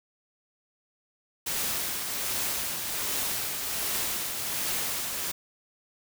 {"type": "noise with tremolo", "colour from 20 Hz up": "white", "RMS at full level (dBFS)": -29, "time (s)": [1.46, 5.32], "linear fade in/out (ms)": 10, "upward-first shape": "triangle", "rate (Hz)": 1.3, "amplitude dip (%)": 40, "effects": []}